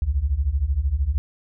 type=beating tone pair; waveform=sine; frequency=61.74 / 74.74 Hz; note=B1 / D2; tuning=0 / +31 cents; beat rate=13 Hz; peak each=-23 / -21 dBFS; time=0.02-1.18 s; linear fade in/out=0 ms; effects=none